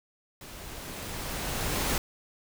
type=noise with level ramp; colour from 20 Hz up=pink; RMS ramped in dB=-45 to -27 dBFS; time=0.41-1.98 s; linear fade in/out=2 ms; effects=none